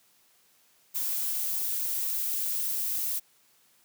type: noise with high-pass filter sweep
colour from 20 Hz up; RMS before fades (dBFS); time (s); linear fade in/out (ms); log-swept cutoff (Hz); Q
violet; -30; 0.94-3.2; 20; 1000 to 200; 3.2
effects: white hiss -64 dBFS RMS until 3.84 s + high-pass 100 Hz 12 dB/octave